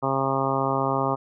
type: harmonic tone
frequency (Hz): 135.2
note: C#3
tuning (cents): -43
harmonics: 1 / 2 / 3 / 4 / 5 / 6 / 7 / 8 / 9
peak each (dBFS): -30 / -30 / -30 / -30 / -30 / -30 / -30 / -30 / -30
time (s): 0.02-1.16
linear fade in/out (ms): 20
effects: none